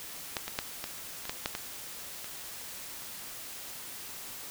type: clicks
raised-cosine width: 0.2 ms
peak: -13 / -18 / -12 / -18 / -23 / -15 / -12 / -16 / -25 / -28 dBFS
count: 10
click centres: 0.368 / 0.48 / 0.589 / 0.841 / 1.254 / 1.295 / 1.459 / 1.551 / 2.244 / 3.021 s
effects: white hiss -43 dBFS RMS until 4.5 s